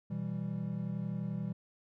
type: chord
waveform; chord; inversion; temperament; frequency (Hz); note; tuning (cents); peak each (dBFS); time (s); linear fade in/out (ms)
triangle; E minor; second; equal; 123.47 / 164.81 / 196; B2 / E3 / G3; 0 / 0 / 0; -38 / -36 / -36; 0.1-1.53; 10
effects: none